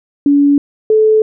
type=tone pair in turn; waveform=sine; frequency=285.1 / 434.4 Hz; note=C#4 / A4; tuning=+49 / -22 cents; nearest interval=perfect fifth; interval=729 cents; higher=second; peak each=-6 dBFS; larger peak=neither; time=0.26-0.58 / 0.9-1.22 s; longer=neither; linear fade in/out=2 ms; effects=none